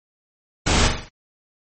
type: noise with echo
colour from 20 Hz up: pink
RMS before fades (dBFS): -18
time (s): 0.66-0.88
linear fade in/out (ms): 10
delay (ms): 42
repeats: 5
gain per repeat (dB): -5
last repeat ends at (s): 1.09
effects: MP3 32 kbps